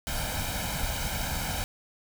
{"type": "noise with comb filter", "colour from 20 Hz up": "pink", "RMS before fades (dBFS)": -31, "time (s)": [0.07, 1.64], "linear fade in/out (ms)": 0, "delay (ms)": 1.3, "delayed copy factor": 0.75, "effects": []}